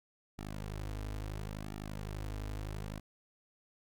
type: tone with flanger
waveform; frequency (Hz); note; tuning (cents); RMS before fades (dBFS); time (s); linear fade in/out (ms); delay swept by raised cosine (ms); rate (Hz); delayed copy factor
sawtooth; 51.8; G#1; -4; -41; 0.38-3; 10; 1.9 to 5.5; 0.73; -0.95
effects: none